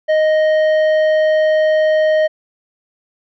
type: tone with tanh clipping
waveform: triangle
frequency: 622.3 Hz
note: D#5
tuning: in tune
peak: -12 dBFS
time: 0.08-2.28 s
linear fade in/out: 20 ms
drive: 13 dB
effects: none